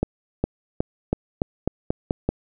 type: accelerating click train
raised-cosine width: 2 ms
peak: -7 dBFS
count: 9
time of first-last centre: 0.03-2.29 s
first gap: 410 ms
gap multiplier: 0.89
effects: none